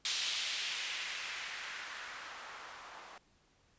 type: noise with low-pass filter sweep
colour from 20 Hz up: violet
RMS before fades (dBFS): -41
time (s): 0.05-3.18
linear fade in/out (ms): 2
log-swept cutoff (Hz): 3700 to 920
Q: 1.5
effects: pink hiss -70 dBFS RMS until 3.78 s + resampled to 16000 Hz